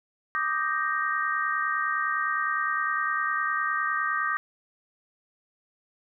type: chord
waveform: sine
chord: Eb major seventh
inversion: third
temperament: equal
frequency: 1174.7 / 1244.5 / 1568 / 1864.7 Hz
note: D6 / Eb6 / G6 / Bb6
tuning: 0 / 0 / 0 / 0 cents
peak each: -30 dBFS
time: 0.35-4.37 s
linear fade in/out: 0 ms
effects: none